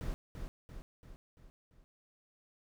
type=noise with echo; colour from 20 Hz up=brown; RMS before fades=-37 dBFS; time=0.01-0.14 s; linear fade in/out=0 ms; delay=340 ms; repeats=5; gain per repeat=-5 dB; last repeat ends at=1.84 s; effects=none